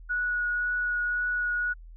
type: tone with vibrato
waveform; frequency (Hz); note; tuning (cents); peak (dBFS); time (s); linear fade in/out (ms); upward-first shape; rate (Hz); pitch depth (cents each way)
sine; 1461; F#6; -22; -25; 0.09-1.74; 20; triangle; 1.9; 12
effects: added 41 Hz sine -43 dBFS peak until 1.96 s